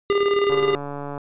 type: tone with tremolo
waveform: square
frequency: 402.9 Hz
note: G4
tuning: 48 cents sharp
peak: -16 dBFS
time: 0.1-0.75 s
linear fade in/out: 0 ms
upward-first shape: square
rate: 19 Hz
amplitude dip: 45%
type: click train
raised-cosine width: 1 ms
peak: -18 dBFS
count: 98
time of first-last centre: 0.5-1.178 s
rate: 143 Hz
effects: resampled to 8000 Hz